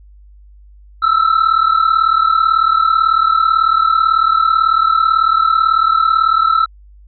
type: tone pair together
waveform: triangle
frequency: 1301 / 1339.1 Hz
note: E6 / E6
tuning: -23 / +27 cents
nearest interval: unison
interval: 50 cents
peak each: -11 dBFS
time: 1.02-6.66 s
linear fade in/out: 10 ms
effects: added 50 Hz sine -39 dBFS peak until 7.07 s + resampled to 11025 Hz